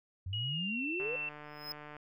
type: exponential sweep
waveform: sine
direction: up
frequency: 87.4 to 520 Hz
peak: -36 dBFS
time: 0.26-1.16 s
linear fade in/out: 5 ms
type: tone with pitch glide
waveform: sine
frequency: 2897 to 2687 Hz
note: F#7 to E7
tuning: -37 to +33 cents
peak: -35 dBFS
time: 0.33-1.29 s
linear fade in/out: 2 ms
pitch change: -130 cents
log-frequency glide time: 0.48-0.85 s
type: click train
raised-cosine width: 0.5 ms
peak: -33 dBFS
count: 145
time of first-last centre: 1-1.966 s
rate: 149 Hz
type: tone with exponential growth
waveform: square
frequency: 5110 Hz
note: D#8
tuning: 45 cents sharp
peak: -36 dBFS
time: 1.44-1.72 s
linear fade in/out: 1 ms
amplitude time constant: 59 ms
effects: none

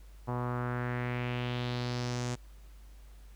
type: tone with low-pass filter sweep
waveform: sawtooth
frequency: 122.7 Hz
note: B2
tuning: 11 cents flat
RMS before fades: -34 dBFS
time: 0.27-2.36 s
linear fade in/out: 20 ms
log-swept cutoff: 970 to 7300 Hz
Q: 2.7
effects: added 50 Hz sine -49 dBFS peak until 3.35 s + pink hiss -64 dBFS RMS until 3.35 s

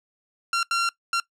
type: tone bursts at uneven times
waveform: sawtooth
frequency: 1373 Hz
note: F6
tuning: 30 cents flat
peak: -17 dBFS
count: 3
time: 0.53-0.63 / 0.71-0.89 / 1.13-1.2 s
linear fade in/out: 2 ms
effects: noise-tail reverb RT60 0.1 s tail -20 dB re dry + low-pass 8000 Hz 12 dB/octave

